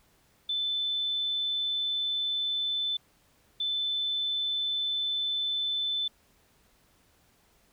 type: tone bursts at uneven times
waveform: sine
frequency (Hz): 3520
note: A7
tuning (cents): 0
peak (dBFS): -27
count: 2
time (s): 0.49-2.97 / 3.6-6.08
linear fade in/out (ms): 5
effects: pink hiss -65 dBFS RMS until 7.72 s